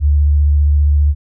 sine tone with vibrato, 73.1 Hz, D2, 7 cents flat, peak -8 dBFS, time 0-1.15 s, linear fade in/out 50 ms, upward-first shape sine, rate 15 Hz, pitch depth 24 cents each way, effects none

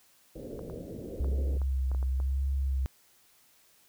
white low-pass noise, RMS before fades -41 dBFS, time 0.35-1.58 s, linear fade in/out 10 ms, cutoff 550 Hz, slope 48 dB/octave
clicks, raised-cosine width 1 ms, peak -31 dBFS, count 8, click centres 0.592 / 0.699 / 1.245 / 1.617 / 1.916 / 1.948 / 2.028 / 2.201 s
sine tone with vibrato, 66.4 Hz, C2, 26 cents sharp, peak -26 dBFS, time 1.2-2.86 s, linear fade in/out 0 ms, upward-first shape sine, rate 0.96 Hz, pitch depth 43 cents each way
effects white hiss -63 dBFS RMS until 3.88 s

